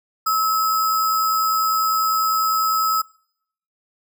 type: tone with sample-and-hold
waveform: sine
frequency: 1295 Hz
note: E6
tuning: 31 cents flat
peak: -16 dBFS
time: 0.26-3.02 s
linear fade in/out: 10 ms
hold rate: 6300 Hz
effects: noise-tail reverb RT60 0.7 s tail -24 dB re dry